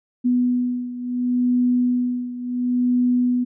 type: beating tone pair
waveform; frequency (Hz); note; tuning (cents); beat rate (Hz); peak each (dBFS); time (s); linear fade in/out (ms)
sine; 246.9 / 247.61; B3 / B3; 0 / +5; 0.71; -19 / -23; 0.24-3.45; 20
effects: none